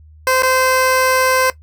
15% pulse tone with dropouts, 517 Hz, C5, 21 cents flat, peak -6 dBFS, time 0.27-1.5 s, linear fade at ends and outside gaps 1 ms, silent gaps 0.423-0.432 s, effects noise-tail reverb RT60 0.1 s tail -17 dB re dry + added 77 Hz sine -40 dBFS peak until 1.62 s

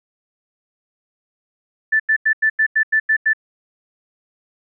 sine tone bursts, 1759 Hz, A6, 1 cent flat, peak -12 dBFS, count 9, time 1.92-3.334 s, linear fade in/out 10 ms, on 78 ms, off 89 ms, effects none

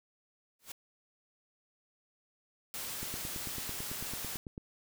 white noise with exponential growth, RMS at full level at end -39 dBFS, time 0.59-0.72 s, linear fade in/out 5 ms, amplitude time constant 28 ms
white noise, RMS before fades -40 dBFS, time 2.74-4.37 s, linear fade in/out 0 ms
click train, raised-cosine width 3 ms, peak -29 dBFS, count 15, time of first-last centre 3.03-4.579 s, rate 9.04 Hz
effects none

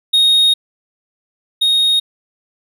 triangle tone pair in turn, 3729 / 3729 Hz, A#7 / A#7, 0 / 0 cents, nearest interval unison, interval 0 cents, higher neither, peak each -7 / -9 dBFS, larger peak first, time 0.13-0.54 / 1.61-2 s, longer first, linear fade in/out 10 ms, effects none

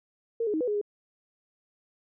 sine tone with pitch steps, 460.1 / 418.4 / 314.5 / 494.3 / 417.3 / 412.1 Hz, A#4 / G#4 / D#4 / B4 / G#4 / G#4, -23 / +13 / +19 / +1 / +8 / -13 cents, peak -25 dBFS, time 0.4-0.814 s, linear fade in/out 5 ms, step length 69 ms, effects none

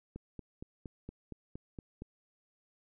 click train, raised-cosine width 3 ms, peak -30 dBFS, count 9, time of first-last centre 0.16-2.02 s, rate 4.3 Hz, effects none

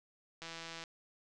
click train, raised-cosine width 0.2 ms, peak -28 dBFS, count 70, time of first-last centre 0.42-0.838 s, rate 165 Hz, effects resampled to 24000 Hz + 11-bit

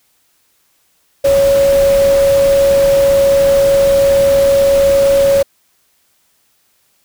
sine tone in noise, 554.4 Hz, C#5, in tune, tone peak -7 dBFS, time 1.24-5.43 s, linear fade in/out 10 ms, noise pink, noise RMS -23 dBFS, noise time 1.24-5.43 s, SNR +13 dB, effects white hiss -58 dBFS RMS until 7.04 s

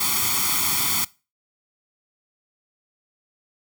white noise with comb filter, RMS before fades -22 dBFS, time 0-1.05 s, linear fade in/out 10 ms, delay 0.89 ms, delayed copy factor +0.95, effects noise-tail reverb RT60 0.3 s tail -21 dB re dry + high-pass 80 Hz 12 dB/octave

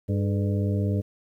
harmonic tone with a mistuned harmonic, 100 Hz, G2, 35 cents sharp, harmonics 1 / 2 / 3 / 4 / 5 / 6, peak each -23 / -29 / -33 / -35 / -37 / -39 dBFS, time 0.08-1.02 s, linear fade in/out 20 ms, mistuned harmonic 4, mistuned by +100 cents, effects 10-bit

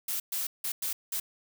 blue noise bursts at uneven times, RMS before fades -32 dBFS, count 5, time 0.08-0.2 / 0.32-0.47 / 0.64-0.72 / 0.82-0.93 / 1.12-1.2 s, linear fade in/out 5 ms, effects none

